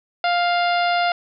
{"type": "harmonic tone", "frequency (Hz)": 700, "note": "F5", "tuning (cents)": 4, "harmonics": [1, 2, 3, 4, 5, 6, 7], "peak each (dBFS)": [-18, -24, -28, -30, -32, -34, -35], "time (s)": [0.24, 1.12], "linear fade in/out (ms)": 2, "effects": []}